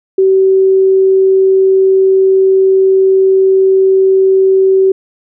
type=tone; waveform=sine; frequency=382.4 Hz; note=G4; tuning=43 cents flat; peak=-5 dBFS; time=0.18-4.92 s; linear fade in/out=5 ms; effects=none